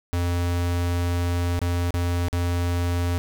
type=tone with dropouts; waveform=square; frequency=87.31 Hz; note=F2; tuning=in tune; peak=-22 dBFS; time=0.13-3.18 s; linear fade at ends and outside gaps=0 ms; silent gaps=1.591-1.616 / 1.906-1.941 / 2.284-2.329 s; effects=none